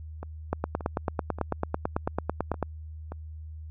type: two click trains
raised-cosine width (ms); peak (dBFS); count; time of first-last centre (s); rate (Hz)
1; -12 / -23; 20 / 6; 0.53-2.627 / 0.23-3.12; 9.06 / 1.73
effects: added 78 Hz sine -38 dBFS peak until 3.7 s